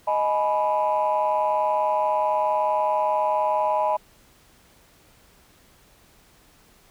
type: chord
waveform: sine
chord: G# minor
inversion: second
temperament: equal with one note detuned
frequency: 622.3 / 843.2 / 987.8 Hz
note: D#5 / G#5 / B5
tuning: 0 / +26 / 0 cents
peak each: -23 dBFS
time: 0.07-3.97 s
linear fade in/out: 10 ms
effects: tanh soft clip ceiling -13 dBFS + pink hiss -56 dBFS RMS until 6.9 s